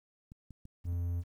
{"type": "clicks", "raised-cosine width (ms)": 5, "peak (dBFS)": -37, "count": 5, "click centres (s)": [0.319, 0.507, 0.654, 0.855, 0.927]}
{"type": "tone", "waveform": "triangle", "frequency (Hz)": 86.7, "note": "F2", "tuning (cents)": -12, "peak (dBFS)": -29, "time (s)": [0.84, 1.24], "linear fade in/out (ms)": 50}
{"effects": ["11-bit"]}